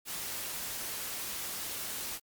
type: noise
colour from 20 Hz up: white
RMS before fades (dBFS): -38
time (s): 0.05-2.2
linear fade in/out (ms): 50
effects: Opus 48 kbps